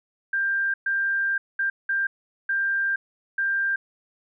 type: tone bursts at uneven times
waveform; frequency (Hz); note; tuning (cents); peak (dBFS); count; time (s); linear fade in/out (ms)
sine; 1588; G6; +22; -21; 6; 0.33-0.74 / 0.86-1.38 / 1.59-1.7 / 1.89-2.07 / 2.49-2.96 / 3.38-3.76; 5
effects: none